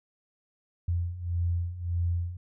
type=beating tone pair; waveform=sine; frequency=85.4 / 87.1 Hz; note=F2 / F2; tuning=-38 / -4 cents; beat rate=1.7 Hz; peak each=-32 / -28 dBFS; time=0.88-2.37 s; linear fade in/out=5 ms; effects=none